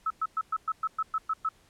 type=tone bursts; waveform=sine; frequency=1299 Hz; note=E6; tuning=26 cents flat; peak=-25 dBFS; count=10; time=0.06-1.49 s; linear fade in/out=5 ms; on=44 ms; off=110 ms; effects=pink hiss -62 dBFS RMS until 1.69 s + low-pass 11000 Hz 12 dB/octave